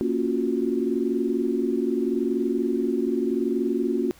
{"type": "chord", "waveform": "sine", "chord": "Gb major seventh", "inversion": "first", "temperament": "equal", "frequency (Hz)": [233.1, 277.2, 349.2, 370], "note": ["Bb3", "Db4", "F4", "Gb4"], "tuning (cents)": [0, 0, 0, 0], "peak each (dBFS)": -27, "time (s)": [0.01, 4.11], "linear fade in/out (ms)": 0, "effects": ["pink hiss -53 dBFS RMS until 4.19 s"]}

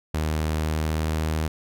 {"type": "tone with pitch glide", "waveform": "sawtooth", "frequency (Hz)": [77.78, 78.55], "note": ["D#2", "D#2"], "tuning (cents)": [0, 17], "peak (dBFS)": -19, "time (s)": [0.14, 1.48], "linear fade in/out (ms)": 5, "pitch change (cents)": 17, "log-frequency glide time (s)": [0.53, 1.15], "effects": []}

